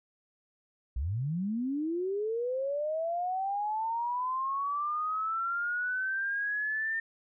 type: linear sweep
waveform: sine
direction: up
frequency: 55 to 1810 Hz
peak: -29 dBFS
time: 0.96-7 s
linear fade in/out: 5 ms
effects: none